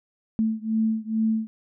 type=beating tone pair; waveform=sine; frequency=220 / 222.3 Hz; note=A3 / A3; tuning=0 / +18 cents; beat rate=2.3 Hz; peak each=-24 / -25 dBFS; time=0.39-1.47 s; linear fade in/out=0 ms; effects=none